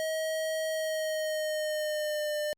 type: tone with pitch glide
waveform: square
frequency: 635 to 600.4 Hz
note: D#5 to D5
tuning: +35 to +38 cents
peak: -30 dBFS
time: 0-2.53 s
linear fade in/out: 0 ms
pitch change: -97 cents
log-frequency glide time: 0.69-2.3 s
effects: Opus 48 kbps